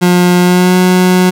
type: tone with pitch glide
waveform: 30% pulse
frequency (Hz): 178.2 to 182.68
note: F3 to F#3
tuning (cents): +35 to -22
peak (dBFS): -3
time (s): 0.01-1.31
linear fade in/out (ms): 20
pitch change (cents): +43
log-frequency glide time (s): 0.4-0.76
effects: none